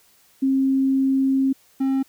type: tone pair in turn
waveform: sine / triangle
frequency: 267.9 / 267.9 Hz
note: C4 / C4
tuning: +41 / +41 cents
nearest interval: unison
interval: 0 cents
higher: neither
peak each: -16 dBFS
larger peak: neither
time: 0.42-1.53 / 1.8-2.03 s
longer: first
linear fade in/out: 10 ms
effects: white hiss -57 dBFS RMS until 2.08 s